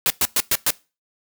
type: noise bursts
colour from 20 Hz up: white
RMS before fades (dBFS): -18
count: 5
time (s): 0.06-0.705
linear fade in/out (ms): 0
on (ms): 41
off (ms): 110
effects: noise-tail reverb RT60 0.3 s tail -22 dB re dry